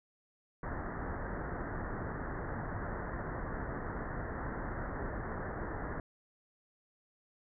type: low-pass noise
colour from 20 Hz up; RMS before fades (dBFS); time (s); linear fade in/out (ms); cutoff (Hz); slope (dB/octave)
pink; -39; 0.63-6; 2; 1900; 96
effects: none